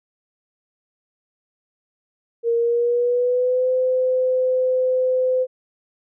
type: tone with pitch glide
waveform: sine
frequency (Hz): 466.2 to 511.3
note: A#4 to C5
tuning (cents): 0 to -40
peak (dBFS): -16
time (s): 2.43-5.47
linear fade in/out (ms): 50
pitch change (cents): +160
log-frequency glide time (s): 2.56-3.7
effects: none